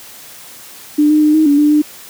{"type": "tone with pitch steps", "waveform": "sine", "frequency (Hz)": [297.7, 304.5, 302.5, 313.3, 286.7, 296.8, 299.9], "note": ["D4", "D#4", "D#4", "D#4", "D4", "D4", "D4"], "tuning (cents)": [24, -37, -49, 12, -42, 18, 36], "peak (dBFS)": -7, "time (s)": [0.98, 1.82], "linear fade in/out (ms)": 10, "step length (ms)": 120, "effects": ["white hiss -36 dBFS RMS until 2.09 s", "high-pass 80 Hz 12 dB/octave"]}